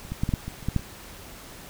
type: clicks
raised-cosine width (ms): 5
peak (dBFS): -29 / -18 / -11 / -14 / -10 / -20 / -29 / -13 / -10 / -28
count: 10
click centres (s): 0.051 / 0.12 / 0.235 / 0.291 / 0.338 / 0.48 / 0.627 / 0.686 / 0.763 / 0.795
effects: pink hiss -44 dBFS RMS until 1.69 s